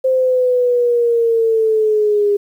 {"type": "linear sweep", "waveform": "sine", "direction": "down", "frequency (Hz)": [523.3, 405.5], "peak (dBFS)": -11, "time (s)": [0.04, 2.37], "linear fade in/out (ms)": 10, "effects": ["8-bit"]}